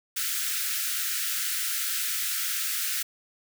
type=high-pass noise; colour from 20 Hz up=white; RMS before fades=-29 dBFS; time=0.16-3.03 s; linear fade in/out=10 ms; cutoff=1300 Hz; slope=96 dB/octave; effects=none